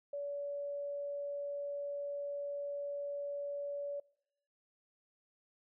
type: tone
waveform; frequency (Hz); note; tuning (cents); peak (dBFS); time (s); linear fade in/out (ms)
sine; 571; D5; -49; -37; 0.13-4; 5
effects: noise-tail reverb RT60 0.8 s tail -25 dB re dry